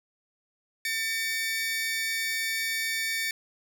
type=tone pair together; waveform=sawtooth; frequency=1799 / 2271 Hz; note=A6 / C#7; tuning=+38 / +41 cents; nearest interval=major third; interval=403 cents; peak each=-27 dBFS; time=0.85-3.31 s; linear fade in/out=2 ms; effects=none